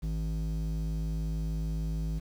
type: tone with band-pass filter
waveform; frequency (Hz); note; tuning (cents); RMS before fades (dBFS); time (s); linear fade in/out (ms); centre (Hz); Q
square; 53.4; G#1; +49; -32; 0.02-2.2; 20; 110; 6.3
effects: 9-bit